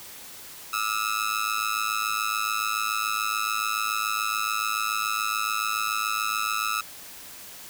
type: tone with amplitude modulation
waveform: sawtooth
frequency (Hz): 1300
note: E6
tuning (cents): -24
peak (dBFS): -17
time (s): 0.73-6.81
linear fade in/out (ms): 5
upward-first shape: sine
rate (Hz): 107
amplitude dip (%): 100
effects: white hiss -43 dBFS RMS until 7.69 s